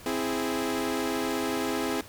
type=chord; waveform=sawtooth; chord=C augmented; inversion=none; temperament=equal; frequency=261.6 / 329.6 / 415.3 Hz; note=C4 / E4 / G#4; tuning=0 / 0 / 0 cents; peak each=-27 / -28 / -28 dBFS; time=0.06-2.01 s; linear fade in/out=2 ms; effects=added 104 Hz sine -53 dBFS peak until 2.08 s + pink hiss -48 dBFS RMS until 2.08 s